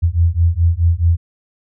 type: beating tone pair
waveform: sine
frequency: 82.41 / 87.11 Hz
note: E2 / F2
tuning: 0 / -4 cents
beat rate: 4.7 Hz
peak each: -14 dBFS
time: 0.02-1.17 s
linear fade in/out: 20 ms
effects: none